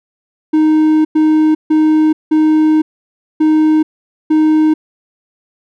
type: tone bursts at uneven times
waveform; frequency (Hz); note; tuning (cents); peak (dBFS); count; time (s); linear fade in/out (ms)
triangle; 310.7; D#4; -2; -5; 6; 0.53-1.05 / 1.15-1.55 / 1.7-2.13 / 2.31-2.82 / 3.4-3.83 / 4.3-4.74; 10
effects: none